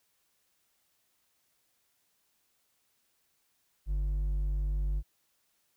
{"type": "tone with hard clipping", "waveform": "sine", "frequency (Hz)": 49.04, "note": "G1", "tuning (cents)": 1, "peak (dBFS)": -29, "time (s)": [3.86, 5.03], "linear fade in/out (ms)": 50, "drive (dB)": 4, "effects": ["white hiss -74 dBFS RMS until 5.76 s"]}